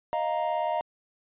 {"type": "chord", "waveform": "triangle", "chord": "Eb suspended second", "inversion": "none", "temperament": "just", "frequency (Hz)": [622.3, 700, 933.4], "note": ["Eb5", "F5", "Bb5"], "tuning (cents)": [0, 4, 2], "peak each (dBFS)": -28, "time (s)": [0.13, 0.81], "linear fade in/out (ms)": 0, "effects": ["resampled to 8000 Hz"]}